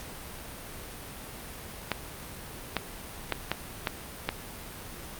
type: clicks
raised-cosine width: 0.3 ms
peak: -10 dBFS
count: 6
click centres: 1.917 / 2.767 / 3.323 / 3.516 / 3.872 / 4.29 s
effects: pink hiss -42 dBFS RMS until 5.19 s + Opus 48 kbps